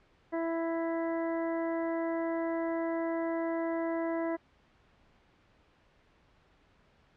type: harmonic tone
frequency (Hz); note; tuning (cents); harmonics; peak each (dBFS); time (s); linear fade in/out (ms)
330.8; E4; +6; 1 / 2 / 3 / 4 / 5 / 6; -32 / -34 / -41 / -49 / -47 / -46; 0.32-4.37; 20
effects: pink hiss -65 dBFS RMS until 7.16 s + low-pass 3000 Hz 12 dB/octave